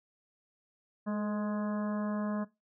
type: harmonic tone with a mistuned harmonic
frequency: 209.1 Hz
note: G#3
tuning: 12 cents sharp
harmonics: 1 / 2 / 3 / 4 / 5 / 6 / 7 / 8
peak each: -31 / -47 / -40 / -51 / -44 / -49 / -54 / -50 dBFS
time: 1.06-2.45 s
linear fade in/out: 20 ms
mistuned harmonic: 2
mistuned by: +54 cents
effects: noise-tail reverb RT60 0.2 s tail -18 dB re dry